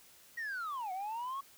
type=linear two-way sweep; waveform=sine; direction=down then up; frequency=1913 to 723 to 1122 Hz; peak=-34 dBFS; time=0.37-1.41 s; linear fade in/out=10 ms; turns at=0.92 s; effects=tanh soft clip ceiling -35 dBFS + white hiss -60 dBFS RMS until 1.57 s